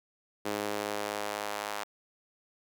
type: tone with high-pass filter sweep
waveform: sawtooth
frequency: 103.83 Hz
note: G#2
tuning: in tune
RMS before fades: -35 dBFS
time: 0.45-1.84 s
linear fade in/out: 10 ms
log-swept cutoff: 360 to 830 Hz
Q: 1.2
effects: none